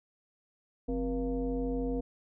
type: tone with frequency modulation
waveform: sine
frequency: 261.6 Hz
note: C4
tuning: in tune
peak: -29 dBFS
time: 0.88-2.01 s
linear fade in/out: 10 ms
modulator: 215 Hz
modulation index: 1.2
effects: none